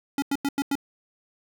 square tone bursts, 280 Hz, C#4, 18 cents sharp, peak -23 dBFS, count 5, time 0.18-0.754 s, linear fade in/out 2 ms, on 42 ms, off 91 ms, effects none

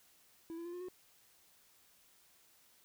triangle tone with pitch steps, 329.6 / 338.1 / 346.8 / 355.7 / 364.9 Hz, E4 / E4 / F4 / F4 / F#4, 0 / +44 / -12 / +32 / -24 cents, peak -40 dBFS, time 0.5-0.885 s, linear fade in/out 0 ms, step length 77 ms, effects white hiss -67 dBFS RMS until 2.84 s

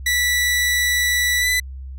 sawtooth tone with pitch glide, 1961 to 1994.1 Hz, B6 to B6, -13 to +16 cents, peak -13 dBFS, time 0.06-1.6 s, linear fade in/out 5 ms, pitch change +29 cents, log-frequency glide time 1.39-1.48 s, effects added 66 Hz sine -30 dBFS peak until 1.98 s

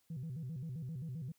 sine tone with vibrato, 143.8 Hz, D3, 36 cents flat, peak -38 dBFS, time 0.1-1.32 s, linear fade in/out 5 ms, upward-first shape square, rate 7.6 Hz, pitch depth 220 cents each way, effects tanh soft clip ceiling -37 dBFS + white hiss -75 dBFS RMS until 1.38 s

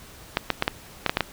clicks, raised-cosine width 0.3 ms, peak -4 dBFS, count 8, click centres 0.371 / 0.503 / 0.624 / 0.679 / 1.063 / 1.095 / 1.171 / 1.207 s, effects pink hiss -46 dBFS RMS until 1.32 s

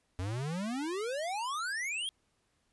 square exponential sweep, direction up, 87.9 to 3322 Hz, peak -34 dBFS, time 0.19-2.09 s, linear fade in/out 0 ms, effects pink hiss -75 dBFS RMS until 2.72 s + resampled to 24000 Hz

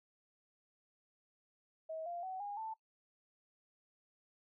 sine tone with pitch steps, 640 / 693.9 / 752.4 / 815.7 / 884.4 Hz, D#5 / F5 / F#5 / G#5 / A5, +49 / -11 / +29 / -31 / +9 cents, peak -40 dBFS, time 1.89-2.74 s, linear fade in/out 10 ms, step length 170 ms, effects noise-tail reverb RT60 0.1 s tail -19 dB re dry

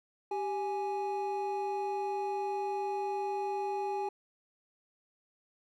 triangle tone pair together, 392 / 830.6 Hz, G4 / G#5, 0 / 0 cents, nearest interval octave + minor second, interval 1300 cents, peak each -33 / -32 dBFS, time 0.31-4.09 s, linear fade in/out 5 ms, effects none

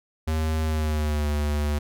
square tone with pitch glide, 78.8 to 73.95 Hz, D#2 to D2, +23 to +13 cents, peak -23 dBFS, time 0.27-1.79 s, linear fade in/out 10 ms, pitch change -110 cents, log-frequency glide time 0.64-1.28 s, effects none

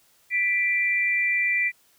sine tone pair together, 1975.5 / 2357 Hz, B6 / D7, 0 / +6 cents, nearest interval minor third, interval 306 cents, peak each -23 dBFS, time 0.3-1.72 s, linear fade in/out 50 ms, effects white hiss -61 dBFS RMS until 1.98 s

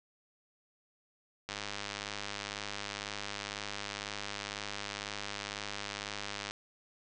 click train, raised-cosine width 0.2 ms, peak -20 dBFS, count 513, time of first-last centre 1.49-6.51 s, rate 102 Hz, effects resampled to 22050 Hz

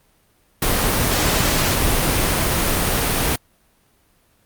pink noise, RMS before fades -18 dBFS, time 0.62-3.36 s, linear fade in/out 5 ms, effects pink hiss -59 dBFS RMS until 4.45 s + Opus 32 kbps

